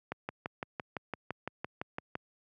click train, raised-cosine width 0.5 ms, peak -20 dBFS, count 13, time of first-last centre 0.12-2.154 s, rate 5.9 Hz, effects high-pass 100 Hz 12 dB/octave

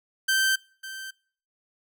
sawtooth tone with echo, 1556 Hz, G6, 13 cents flat, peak -17 dBFS, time 0.28-0.56 s, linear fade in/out 10 ms, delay 550 ms, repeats 1, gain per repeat -15 dB, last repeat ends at 1.11 s, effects noise-tail reverb RT60 0.5 s tail -25 dB re dry

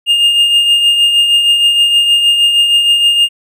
triangle tone with tremolo, 2825 Hz, F7, 19 cents sharp, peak -3 dBFS, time 0.06-3.29 s, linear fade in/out 50 ms, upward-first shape triangle, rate 6.4 Hz, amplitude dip 50%, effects none

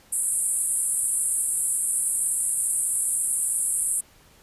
pink band-pass noise, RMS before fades -25 dBFS, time 0.12-4.01 s, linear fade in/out 10 ms, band 8200 to 11000 Hz, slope 96 dB/octave, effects pink hiss -55 dBFS RMS until 4.42 s + resampled to 32000 Hz

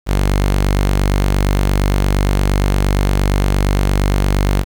sawtooth tone, 48.64 Hz, G1, 13 cents flat, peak -8 dBFS, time 0.06-4.65 s, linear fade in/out 50 ms, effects 7-bit

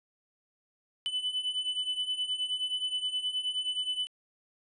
triangle beating tone pair, 2995 / 3004.5 Hz, F#7 / F#7, +20 / +26 cents, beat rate 9.5 Hz, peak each -34 / -30 dBFS, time 1.06-4.07 s, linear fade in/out 0 ms, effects resampled to 24000 Hz

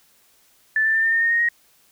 sine tone with pitch steps, 1755 / 1772.3 / 1789.8 / 1807.5 / 1825.3 / 1843.3 / 1861.5 / 1879.9 Hz, A6 / A6 / A6 / A6 / A#6 / A#6 / A#6 / A#6, -5 / +12 / +29 / +46 / -37 / -20 / -3 / +14 cents, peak -16 dBFS, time 0.76-1.488 s, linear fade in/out 2 ms, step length 91 ms, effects white hiss -58 dBFS RMS until 1.91 s

